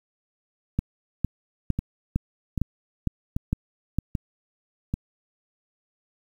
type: two click trains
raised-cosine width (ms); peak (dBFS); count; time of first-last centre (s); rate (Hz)
5; -10 / -13; 8 / 5; 0.79-3.986 / 1.79-4.94; 2.19 / 1.27
effects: 8-bit